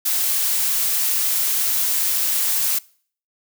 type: noise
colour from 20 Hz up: blue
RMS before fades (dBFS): -20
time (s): 0.05-2.79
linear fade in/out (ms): 10
effects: noise-tail reverb RT60 0.5 s tail -23 dB re dry